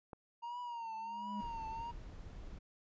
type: click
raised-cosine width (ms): 1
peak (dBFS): -33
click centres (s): 0.132
type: tone with vibrato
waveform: triangle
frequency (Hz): 932.3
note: A#5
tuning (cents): 0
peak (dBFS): -39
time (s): 0.42-1.92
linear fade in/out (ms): 20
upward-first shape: triangle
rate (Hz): 1.4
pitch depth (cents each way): 94
type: tone with exponential growth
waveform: triangle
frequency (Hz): 207.7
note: G#3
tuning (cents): 0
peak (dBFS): -36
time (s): 0.81-1.41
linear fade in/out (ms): 5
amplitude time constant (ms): 130
type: noise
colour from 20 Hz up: brown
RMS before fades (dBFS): -49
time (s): 1.39-2.59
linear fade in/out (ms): 10
effects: resampled to 16000 Hz